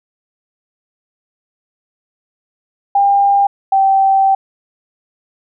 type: tone pair in turn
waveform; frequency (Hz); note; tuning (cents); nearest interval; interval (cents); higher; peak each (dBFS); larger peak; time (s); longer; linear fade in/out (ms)
sine; 800 / 776.8; G5 / G5; +35 / -16; minor second; 51; first; -8; neither; 2.95-3.47 / 3.72-4.35; second; 5
effects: none